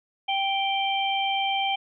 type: harmonic tone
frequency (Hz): 784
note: G5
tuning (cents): 0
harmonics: 1 / 3 / 4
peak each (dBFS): -25 / -30 / -28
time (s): 0.28-1.76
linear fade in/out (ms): 10
effects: none